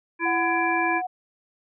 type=harmonic tone; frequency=335.7 Hz; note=E4; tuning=32 cents sharp; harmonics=1 / 3 / 5 / 7; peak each=-27 / -27 / -27 / -27 dBFS; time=0.19-1.02 s; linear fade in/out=50 ms
type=tone with pitch glide; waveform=sine; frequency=740 to 734.5 Hz; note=F#5 to F#5; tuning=0 to -13 cents; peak=-26 dBFS; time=0.25-1.07 s; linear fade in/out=10 ms; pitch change=-13 cents; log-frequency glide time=0.71-0.9 s
effects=none